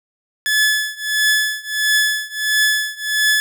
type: tone with tremolo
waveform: sawtooth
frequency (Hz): 1719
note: A6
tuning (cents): -41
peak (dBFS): -8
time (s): 0.46-3.4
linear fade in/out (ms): 0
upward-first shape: triangle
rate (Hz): 1.5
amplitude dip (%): 95
effects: none

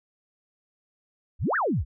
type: exponential two-way sweep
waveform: sine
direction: up then down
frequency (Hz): 49 to 1902 to 49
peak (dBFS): -22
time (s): 1.39-1.85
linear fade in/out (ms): 50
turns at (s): 1.56
effects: none

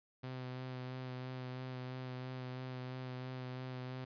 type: tone with vibrato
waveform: sawtooth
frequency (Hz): 127.9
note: C3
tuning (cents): -39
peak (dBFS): -38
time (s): 0.23-4.05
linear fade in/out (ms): 10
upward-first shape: sine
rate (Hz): 3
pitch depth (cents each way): 17
effects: resampled to 11025 Hz

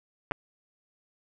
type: clicks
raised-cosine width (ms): 0.5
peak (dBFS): -14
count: 2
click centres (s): 0.312 / 0.319
effects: none

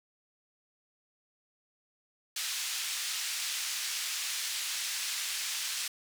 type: band-pass noise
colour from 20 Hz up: white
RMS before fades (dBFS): -35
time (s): 2.36-5.88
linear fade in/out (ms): 5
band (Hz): 2000 to 7000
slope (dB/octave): 12
effects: none

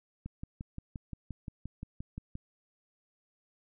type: click train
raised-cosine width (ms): 5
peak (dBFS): -27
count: 13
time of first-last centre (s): 0.26-2.354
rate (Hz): 5.73
effects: none

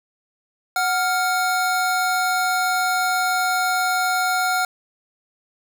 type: tone pair together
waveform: square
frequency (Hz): 740 / 1396.9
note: F#5 / F6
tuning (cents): 0 / 0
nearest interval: major seventh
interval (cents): 1100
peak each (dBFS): -22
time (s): 0.76-4.65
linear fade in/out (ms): 2
effects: none

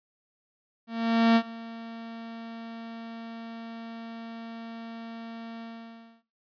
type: tone with ADSR envelope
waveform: 45% pulse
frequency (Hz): 228.8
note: A#3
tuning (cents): -32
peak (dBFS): -16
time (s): 0.87-6.23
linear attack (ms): 490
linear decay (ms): 66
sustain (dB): -21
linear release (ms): 620
effects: noise-tail reverb RT60 0.3 s tail -17 dB re dry + resampled to 11025 Hz

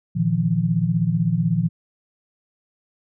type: chord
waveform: sine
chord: Bb suspended fourth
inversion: none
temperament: equal with one note detuned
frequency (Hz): 116.54 / 155.56 / 171.52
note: Bb2 / Eb3 / F3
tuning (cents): 0 / 0 / -31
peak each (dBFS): -24 / -22 / -20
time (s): 0.15-1.69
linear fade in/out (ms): 20
effects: none

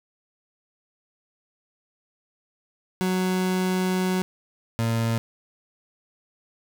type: tone pair in turn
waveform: 30% pulse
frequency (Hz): 185 / 114.56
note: F#3 / A#2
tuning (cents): 0 / -30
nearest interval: minor sixth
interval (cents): 830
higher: first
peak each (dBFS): -19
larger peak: neither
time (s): 3.01-4.22 / 4.79-5.18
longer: first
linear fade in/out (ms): 0
effects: none

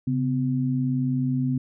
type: tone pair together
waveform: sine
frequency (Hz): 135.82 / 254.7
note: C#3 / C4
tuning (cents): -35 / -46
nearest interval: major seventh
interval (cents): 1089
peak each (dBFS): -24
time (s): 0.07-1.58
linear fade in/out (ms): 5
effects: none

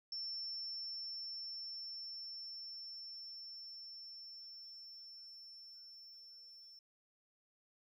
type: tone with level ramp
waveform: sine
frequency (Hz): 5390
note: E8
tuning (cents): +38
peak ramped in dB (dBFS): -40 to -55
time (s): 0.12-6.79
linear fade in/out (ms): 2
effects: 13-bit

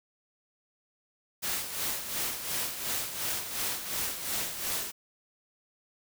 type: noise with tremolo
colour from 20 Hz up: white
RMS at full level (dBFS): -31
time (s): 1.42-4.92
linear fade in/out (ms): 20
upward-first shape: sine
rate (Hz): 2.8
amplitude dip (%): 60
effects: none

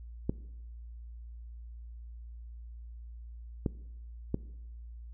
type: clicks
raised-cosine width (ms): 3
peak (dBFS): -16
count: 3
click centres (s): 0.295 / 3.662 / 4.344
effects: noise-tail reverb RT60 0.9 s tail -20 dB re dry + added 58 Hz sine -43 dBFS peak until 5.13 s

